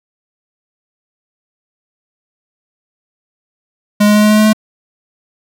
square tone with pitch steps, 207.7 / 209 / 210.4 / 211.7 / 213 / 214.4 / 215.8 Hz, G#3 / G#3 / G#3 / G#3 / G#3 / A3 / A3, 0 / +11 / +23 / +33 / +44 / -45 / -33 cents, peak -7 dBFS, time 4-4.532 s, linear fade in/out 10 ms, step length 76 ms, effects none

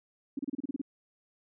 sine tone bursts, 277.2 Hz, C#4, in tune, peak -30 dBFS, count 9, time 0.37-0.816 s, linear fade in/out 5 ms, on 22 ms, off 31 ms, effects none

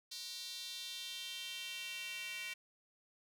square tone with high-pass filter sweep, 210 Hz, G#3, 19 cents sharp, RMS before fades -45 dBFS, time 0.11-2.54 s, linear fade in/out 10 ms, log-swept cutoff 4300 to 2400 Hz, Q 3.5, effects none

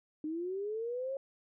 sine linear sweep, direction up, 300.5 to 550 Hz, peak -34 dBFS, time 0.24-1.17 s, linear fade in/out 2 ms, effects none

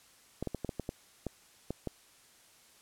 clicks, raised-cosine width 2 ms, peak -21 dBFS, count 10, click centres 0.426 / 0.473 / 0.547 / 0.647 / 0.692 / 0.797 / 0.891 / 1.267 / 1.706 / 1.873 s, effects white hiss -61 dBFS RMS until 2.81 s + low-pass 11000 Hz 12 dB/octave

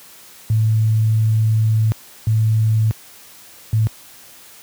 sine tone bursts at uneven times, 110 Hz, A2, in tune, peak -12 dBFS, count 3, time 0.5-1.92 / 2.27-2.91 / 3.73-3.87 s, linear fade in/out 0 ms, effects white hiss -43 dBFS RMS until 4.62 s + high-pass 60 Hz 12 dB/octave

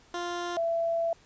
15% pulse / sine tone pair in turn, 349.2 / 668.8 Hz, F4 / E5, 0 / +25 cents, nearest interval major seventh, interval 1125 cents, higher second, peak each -25 / -25 dBFS, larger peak neither, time 0.14-0.57 / 0.57-1.13 s, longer second, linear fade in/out 2 ms, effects pink hiss -59 dBFS RMS until 1.25 s + resampled to 16000 Hz

